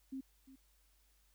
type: tone with echo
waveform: sine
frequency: 266.2 Hz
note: C4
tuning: 30 cents sharp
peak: -40 dBFS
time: 0.12-0.21 s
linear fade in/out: 10 ms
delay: 350 ms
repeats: 1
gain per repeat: -15 dB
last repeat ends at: 0.56 s
effects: added 50 Hz sine -70 dBFS peak until 1.34 s + white hiss -74 dBFS RMS until 1.34 s